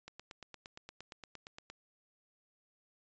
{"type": "click train", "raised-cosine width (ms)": 0.2, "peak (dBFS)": -30, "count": 15, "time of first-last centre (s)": [0.08, 1.7], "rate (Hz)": 8.64, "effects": ["resampled to 16000 Hz"]}